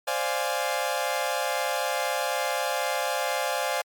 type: chord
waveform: sawtooth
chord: D half-diminished seventh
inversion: third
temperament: equal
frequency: 523.3 / 587.3 / 698.5 / 830.6 Hz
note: C5 / D5 / F5 / Ab5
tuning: 0 / 0 / 0 / 0 cents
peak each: -27 dBFS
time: 0.07-3.82 s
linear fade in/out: 10 ms
effects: MP3 96 kbps